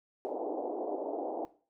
pink band-pass noise, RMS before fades -36 dBFS, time 0.25-1.45 s, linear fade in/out 0 ms, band 300 to 790 Hz, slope 48 dB/octave, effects noise-tail reverb RT60 0.4 s tail -17 dB re dry

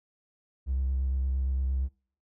triangle tone with vibrato, 65.9 Hz, C2, 13 cents sharp, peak -22 dBFS, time 0.66-1.89 s, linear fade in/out 50 ms, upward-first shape square, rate 8.7 Hz, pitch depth 20 cents each way, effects noise-tail reverb RT60 0.5 s tail -26 dB re dry + tanh soft clip ceiling -22 dBFS

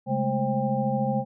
sine tone cluster, 134.9 / 205.5 / 219 / 530 / 795 Hz, C#3 / G#3 / A3 / C5 / G5, -47 / -18 / -8 / +22 / +24 cents, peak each -29 dBFS, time 0.06-1.25 s, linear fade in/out 50 ms, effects none

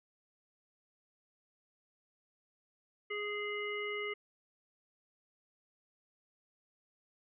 harmonic tone, 415.3 Hz, G#4, in tune, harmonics 1 / 3 / 5 / 7, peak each -39 / -45 / -39 / -46 dBFS, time 3.1-4.14 s, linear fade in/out 10 ms, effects none

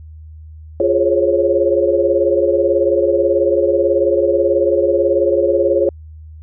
sine chord, Db major seventh, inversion first, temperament equal with one note detuned, 349.2 / 415.3 / 536.1 / 554.4 Hz, F4 / Ab4 / C5 / Db5, 0 / 0 / +42 / 0 cents, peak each -17 / -17 / -18 / -16 dBFS, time 0.8-5.89 s, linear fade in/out 2 ms, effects added 78 Hz sine -33 dBFS peak until 6.42 s

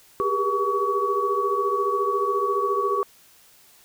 sine tone cluster, 391.5 / 405.8 / 478.9 / 1130 Hz, G4 / G#4 / A#4 / C#6, -2 / -40 / +47 / +33 cents, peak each -28 / -26 / -30 / -23 dBFS, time 0.2-3.03 s, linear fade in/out 0 ms, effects white hiss -54 dBFS RMS until 3.84 s

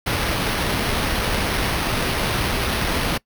pink noise with sample-and-hold, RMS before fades -22 dBFS, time 0.06-3.18 s, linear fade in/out 10 ms, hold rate 7350 Hz, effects noise-tail reverb RT60 0.1 s tail -23 dB re dry

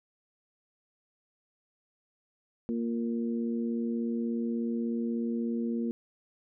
harmonic tone, 116.54 Hz, A#2, in tune, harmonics 2 / 3 / 4, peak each -29 / -37 / -40 dBFS, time 2.69-5.91 s, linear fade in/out 0 ms, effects none

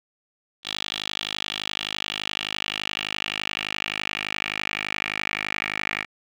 10% pulse tone with band-pass filter sweep, 51.7 Hz, G#1, 7 cents flat, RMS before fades -30 dBFS, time 0.63-6.06 s, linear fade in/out 50 ms, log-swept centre 3500 to 2200 Hz, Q 3.9, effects none

